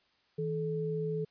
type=tone pair together; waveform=sine; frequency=160.6 / 432.1 Hz; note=E3 / A4; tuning=-45 / -31 cents; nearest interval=octave + perfect fourth; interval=1714 cents; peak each=-34 / -33 dBFS; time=0.38-1.25 s; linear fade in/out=10 ms; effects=white hiss -70 dBFS RMS until 1.3 s + resampled to 11025 Hz